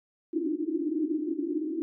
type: band-pass noise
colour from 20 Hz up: white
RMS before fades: -30 dBFS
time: 0.33-1.82 s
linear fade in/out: 0 ms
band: 290 to 340 Hz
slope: 96 dB/octave
effects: none